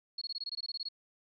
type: tone bursts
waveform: sine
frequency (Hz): 4328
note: C#8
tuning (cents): -42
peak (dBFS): -35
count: 13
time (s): 0.18-0.887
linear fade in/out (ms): 5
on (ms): 35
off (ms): 21
effects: none